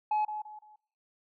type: tone with echo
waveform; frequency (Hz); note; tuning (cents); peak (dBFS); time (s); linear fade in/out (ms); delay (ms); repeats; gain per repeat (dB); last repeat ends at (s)
sine; 850; G#5; +40; -23; 0.11-0.25; 5; 170; 3; -10; 0.76
effects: noise-tail reverb RT60 0.7 s tail -22 dB re dry + tanh soft clip ceiling -24 dBFS